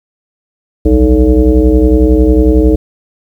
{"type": "tone with frequency modulation", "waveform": "sine", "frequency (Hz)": 185, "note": "F#3", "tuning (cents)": 0, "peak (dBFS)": -4, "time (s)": [0.85, 2.76], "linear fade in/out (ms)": 10, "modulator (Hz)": 127, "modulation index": 2.2, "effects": ["7-bit"]}